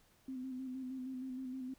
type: tone with vibrato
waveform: sine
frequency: 258.5 Hz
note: C4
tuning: 21 cents flat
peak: -40 dBFS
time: 0.28-1.74 s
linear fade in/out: 5 ms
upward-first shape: square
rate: 6.4 Hz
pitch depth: 32 cents each way
effects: pink hiss -69 dBFS RMS until 1.78 s